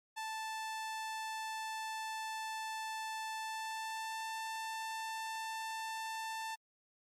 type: tone with pitch glide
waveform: sawtooth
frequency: 880 to 888.7 Hz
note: A5 to A5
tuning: 0 to +17 cents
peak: -35 dBFS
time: 0.16-6.56 s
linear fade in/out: 20 ms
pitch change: +17 cents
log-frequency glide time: 3.37-4.25 s
effects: low-pass 11000 Hz 12 dB/octave + MP3 64 kbps